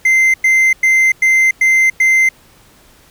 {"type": "tone bursts", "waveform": "triangle", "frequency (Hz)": 2078, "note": "C7", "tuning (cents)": -12, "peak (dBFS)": -6, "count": 6, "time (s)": [0.05, 2.29], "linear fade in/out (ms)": 5, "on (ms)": 290, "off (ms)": 100, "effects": ["pink hiss -47 dBFS RMS until 3.1 s"]}